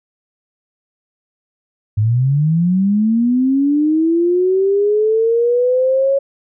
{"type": "linear sweep", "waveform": "sine", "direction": "up", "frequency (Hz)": [101.8, 554.4], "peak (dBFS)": -11, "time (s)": [1.97, 6.19], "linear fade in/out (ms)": 10, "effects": []}